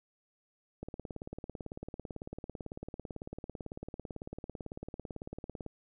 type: click train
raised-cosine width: 2 ms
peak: -27 dBFS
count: 88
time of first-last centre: 0.83-5.663 s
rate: 18 Hz
effects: none